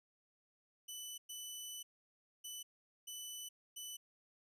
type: tone bursts at uneven times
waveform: 15% pulse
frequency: 2988 Hz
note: F#7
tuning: 16 cents sharp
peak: -38 dBFS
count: 5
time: 0.88-1.18 / 1.29-1.83 / 2.44-2.63 / 3.07-3.49 / 3.76-3.97 s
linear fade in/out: 10 ms
effects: resampled to 32000 Hz